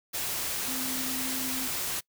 sine tone in noise, 259.3 Hz, C4, 15 cents flat, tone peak -36 dBFS, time 0.67-1.68 s, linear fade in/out 20 ms, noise white, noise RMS -32 dBFS, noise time 0.13-2.01 s, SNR -7 dB, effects noise-tail reverb RT60 0.1 s tail -23 dB re dry

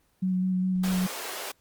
sine tone with vibrato, 185 Hz, F#3, in tune, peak -23 dBFS, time 0.22-1.07 s, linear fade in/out 10 ms, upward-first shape square, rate 4.9 Hz, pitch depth 12 cents each way
pink high-pass noise, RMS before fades -36 dBFS, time 0.83-1.52 s, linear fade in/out 10 ms, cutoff 390 Hz, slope 24 dB/octave
effects pink hiss -67 dBFS RMS until 1.6 s + Opus 24 kbps

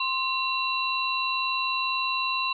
sine tone cluster, 1044 / 2732 / 3967 Hz, C6 / F7 / B7, -4 / -39 / +7 cents, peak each -28 / -28 / -31 dBFS, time 0-2.53 s, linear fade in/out 5 ms, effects none

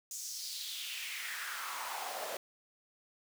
pink noise with high-pass filter sweep, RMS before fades -41 dBFS, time 0.11-2.37 s, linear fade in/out 2 ms, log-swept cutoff 7000 to 540 Hz, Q 3.2, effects none

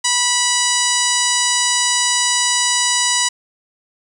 harmonic tone, 980 Hz, B5, 14 cents flat, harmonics 1 / 2 / 3 / 4 / 5 / 6 / 7 / 8 / 9, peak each -23 / -23 / -23 / -23 / -23 / -23 / -23 / -23 / -23 dBFS, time 0.04-3.29 s, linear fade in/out 10 ms, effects 7-bit

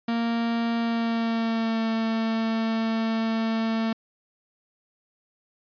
45% pulse tone with pitch glide, 232 to 224.4 Hz, A#3 to A3, -8 to +34 cents, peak -23 dBFS, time 0.08-3.93 s, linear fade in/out 5 ms, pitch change -58 cents, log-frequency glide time 0.78-1.88 s, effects resampled to 11025 Hz

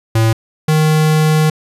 square tone pair in turn, 112.4 / 155.32 Hz, A2 / D#3, +37 / -3 cents, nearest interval tritone, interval 560 cents, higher second, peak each -10 dBFS, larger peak neither, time 0.15-0.33 / 0.68-1.5 s, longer second, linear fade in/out 5 ms, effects resampled to 32000 Hz

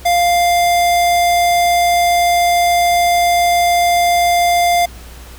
square tone, 698.5 Hz, F5, in tune, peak -11 dBFS, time 0.05-4.86 s, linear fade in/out 10 ms, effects added 60 Hz sine -34 dBFS peak until 5.38 s + pink hiss -39 dBFS RMS until 5.38 s

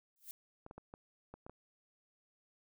violet noise with exponential growth, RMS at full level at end -44 dBFS, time 0.16-0.31 s, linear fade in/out 0 ms, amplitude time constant 32 ms
clicks, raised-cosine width 1 ms, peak -35 dBFS, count 7, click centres 0.664 / 0.711 / 0.78 / 0.939 / 1.34 / 1.465 / 1.496 s
effects none

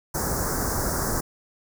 pink band-stop noise, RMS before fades -26 dBFS, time 0.14-1.21 s, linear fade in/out 10 ms, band 1700 to 5200 Hz, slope 48 dB/octave, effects none

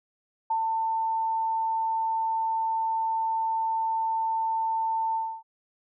sine tone with ADSR envelope, 895 Hz, A5, 29 cents sharp, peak -22 dBFS, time 0.5-5.43 s, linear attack 8 ms, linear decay 79 ms, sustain -2 dB, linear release 280 ms, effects none

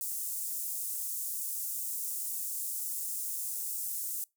pink high-pass noise, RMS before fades -36 dBFS, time 0.01-4.24 s, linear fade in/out 0 ms, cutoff 8100 Hz, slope 24 dB/octave, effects noise-tail reverb RT60 0.2 s tail -25 dB re dry

